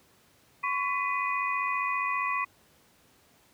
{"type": "tone cluster", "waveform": "sine", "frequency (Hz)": [1024, 1119, 2000, 2479], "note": ["C6", "C#6", "B6", "D#7"], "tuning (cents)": [-38, 16, 21, -7], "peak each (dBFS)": [-34, -30, -33, -33], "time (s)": [0.63, 2.45], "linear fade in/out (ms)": 10, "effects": ["pink hiss -62 dBFS RMS until 3.53 s", "high-pass 80 Hz 12 dB/octave"]}